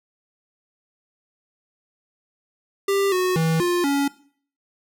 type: tone with pitch steps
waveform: square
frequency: 395.6 / 367 / 162.1 / 352.1 / 281 Hz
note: G4 / F#4 / E3 / F4 / C#4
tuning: +16 / -14 / -29 / +14 / +24 cents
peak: -19 dBFS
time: 2.88-4.08 s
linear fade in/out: 5 ms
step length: 240 ms
effects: noise-tail reverb RT60 0.5 s tail -19 dB re dry